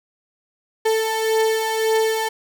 35% pulse beating tone pair, 441 / 442.8 Hz, A4 / A4, +4 / +11 cents, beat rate 1.8 Hz, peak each -22 / -17 dBFS, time 0.85-2.29 s, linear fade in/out 10 ms, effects none

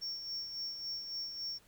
triangle tone with tremolo, 5480 Hz, F8, 34 cents flat, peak -35 dBFS, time 0.01-1.59 s, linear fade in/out 20 ms, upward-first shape sine, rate 3.6 Hz, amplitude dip 50%, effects pink hiss -65 dBFS RMS until 1.67 s

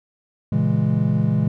triangle chord, A# half-diminished seventh, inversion none, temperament equal, 116.54 / 138.59 / 164.81 / 207.7 Hz, A#2 / C#3 / E3 / G#3, 0 / 0 / 0 / 0 cents, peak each -20 dBFS, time 0.52-1.48 s, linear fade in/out 5 ms, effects none

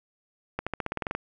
accelerating click train, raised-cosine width 0.5 ms, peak -14 dBFS, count 11, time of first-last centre 0.59-1.15 s, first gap 76 ms, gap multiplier 0.93, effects none

